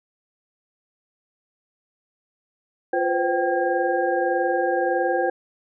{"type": "tone cluster", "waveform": "sine", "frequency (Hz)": [349, 498.4, 520, 774, 1623], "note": ["F4", "B4", "C5", "G5", "G#6"], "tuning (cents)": [-1, 16, -11, -22, -40], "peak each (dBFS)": [-25, -29, -24, -24, -29], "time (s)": [2.93, 5.3], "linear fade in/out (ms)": 5, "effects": []}